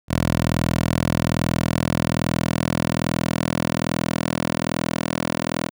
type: tone with high-pass filter sweep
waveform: 10% pulse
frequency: 41.2 Hz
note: E1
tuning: in tune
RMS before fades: -22 dBFS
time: 0.08-5.71 s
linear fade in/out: 50 ms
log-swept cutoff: 90 to 250 Hz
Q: 0.83
effects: none